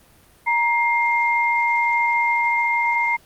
sine tone pair together, 940 / 2113 Hz, A#5 / C7, +14 / +16 cents, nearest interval octave + major second, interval 1402 cents, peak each -19 dBFS, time 0.46-3.17 s, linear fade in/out 20 ms, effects pink hiss -53 dBFS RMS until 3.25 s + Opus 32 kbps

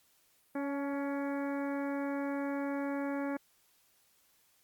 harmonic tone with a mistuned harmonic, 280 Hz, C#4, 18 cents sharp, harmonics 1 / 2 / 3 / 4 / 5 / 6 / 7 / 8, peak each -34 / -39 / -44 / -48 / -48 / -48 / -54 / -52 dBFS, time 0.55-3.37 s, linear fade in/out 5 ms, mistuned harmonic 3, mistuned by +27 cents, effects white hiss -69 dBFS RMS until 4.63 s + Opus 48 kbps

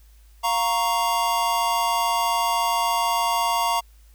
square chord, Bb minor, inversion second, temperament equal, 698.5 / 932.3 / 1108.7 Hz, F5 / Bb5 / Db6, 0 / 0 / 0 cents, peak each -27 / -23 / -27 dBFS, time 0.43-3.81 s, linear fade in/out 20 ms, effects added 53 Hz sine -48 dBFS peak until 4.14 s + white hiss -61 dBFS RMS until 4.14 s

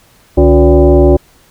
sine tone with frequency modulation, 148 Hz, D3, 14 cents sharp, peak -3 dBFS, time 0.37-1.17 s, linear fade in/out 10 ms, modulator 214 Hz, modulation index 2, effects pink hiss -47 dBFS RMS until 1.5 s

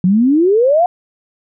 sine exponential sweep, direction up, 174.61 to 737 Hz, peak -8 dBFS, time 0.04-0.86 s, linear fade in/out 2 ms, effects none

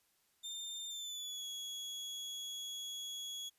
30% pulse tone with pitch glide, 3608 to 3347 Hz, A7 to G#7, +43 to +13 cents, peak -39 dBFS, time 0.43-3.5 s, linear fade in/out 20 ms, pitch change -130 cents, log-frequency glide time 0.87-1.46 s, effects white hiss -75 dBFS RMS until 3.58 s + resampled to 32000 Hz

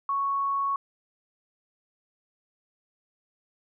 sine tone, 1108.7 Hz, C#6, in tune, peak -24 dBFS, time 0.09-0.76 s, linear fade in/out 2 ms, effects none

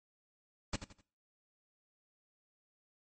pink noise with echo, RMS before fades -34 dBFS, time 0.73-0.76 s, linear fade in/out 5 ms, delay 84 ms, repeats 3, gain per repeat -10 dB, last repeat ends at 1.012 s, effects noise-tail reverb RT60 0.4 s tail -20 dB re dry + MP3 32 kbps

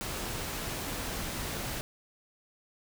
pink noise, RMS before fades -36 dBFS, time 0.01-1.81 s, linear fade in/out 0 ms, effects none

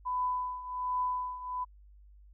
sine tone with tremolo, 1000 Hz, B5, 21 cents sharp, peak -27 dBFS, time 0.05-1.65 s, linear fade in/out 20 ms, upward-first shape triangle, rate 1.3 Hz, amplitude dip 80%, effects added 50 Hz sine -53 dBFS peak until 2.33 s

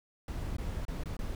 brown noise with dropouts, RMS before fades -36 dBFS, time 0.28-1.35 s, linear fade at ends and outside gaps 2 ms, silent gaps 0.567-0.583 / 0.852-0.881 / 1.036-1.057 / 1.168-1.19 s, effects none

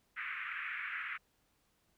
white band-pass noise, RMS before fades -41 dBFS, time 0.16-1.18 s, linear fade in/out 20 ms, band 1300 to 2400 Hz, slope 48 dB/octave, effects pink hiss -75 dBFS RMS until 1.97 s

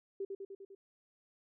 sine tone with echo, 392 Hz, G4, in tune, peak -35 dBFS, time 0.2-0.25 s, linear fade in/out 5 ms, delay 100 ms, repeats 5, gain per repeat -3 dB, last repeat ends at 0.75 s, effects none

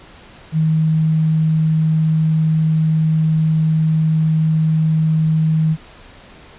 sine tone, 158.1 Hz, D#3, 28 cents sharp, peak -12 dBFS, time 0.52-5.77 s, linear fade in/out 50 ms, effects pink hiss -42 dBFS RMS until 6.58 s + resampled to 8000 Hz

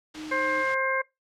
white noise, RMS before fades -38 dBFS, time 0.14-0.75 s, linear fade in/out 10 ms
sine tone, 309.1 Hz, D#4, 11 cents flat, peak -35 dBFS, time 0.14-0.65 s, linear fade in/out 50 ms
harmonic tone, 530 Hz, C5, 22 cents sharp, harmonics 1 / 2 / 3 / 4, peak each -29 / -29 / -29 / -29 dBFS, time 0.31-1.02 s, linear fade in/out 10 ms
effects noise-tail reverb RT60 0.2 s tail -22 dB re dry + low-pass 4000 Hz 12 dB/octave

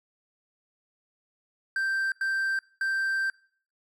triangle tone bursts at uneven times, 1568 Hz, G6, in tune, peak -23 dBFS, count 3, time 1.76-2.12 / 2.21-2.59 / 2.81-3.3 s, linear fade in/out 2 ms, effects noise-tail reverb RT60 0.5 s tail -23 dB re dry

